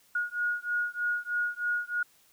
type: beating tone pair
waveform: sine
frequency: 1441 / 1444.2 Hz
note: F#6 / F#6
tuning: -46 / -42 cents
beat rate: 3.2 Hz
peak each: -31 dBFS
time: 0.15-2.03 s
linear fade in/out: 5 ms
effects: white hiss -63 dBFS RMS until 2.32 s